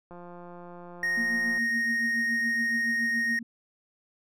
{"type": "click train", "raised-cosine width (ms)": 1, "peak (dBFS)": -32, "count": 258, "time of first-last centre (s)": [0.11, 1.579], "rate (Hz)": 175}
{"type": "tone", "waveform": "triangle", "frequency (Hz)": 1862, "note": "A#6", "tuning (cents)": -2, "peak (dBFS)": -23, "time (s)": [1.03, 3.39], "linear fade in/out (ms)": 2}
{"type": "tone with tremolo", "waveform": "sine", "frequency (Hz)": 232.2, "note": "A#3", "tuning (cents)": -7, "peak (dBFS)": -29, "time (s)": [1.17, 3.43], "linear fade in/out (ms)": 5, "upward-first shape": "triangle", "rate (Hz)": 7.1, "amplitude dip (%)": 90}
{"effects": []}